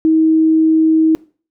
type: tone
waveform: sine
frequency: 318.5 Hz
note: D#4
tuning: 41 cents sharp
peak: -8 dBFS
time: 0.05-1.15 s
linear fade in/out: 0 ms
effects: noise-tail reverb RT60 0.4 s tail -22 dB re dry